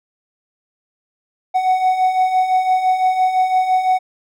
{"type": "beating tone pair", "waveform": "triangle", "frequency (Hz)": [740, 745.9], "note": ["F#5", "F#5"], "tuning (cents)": [0, 14], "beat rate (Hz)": 5.9, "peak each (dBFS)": [-19, -12], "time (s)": [1.54, 3.99], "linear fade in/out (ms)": 20, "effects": []}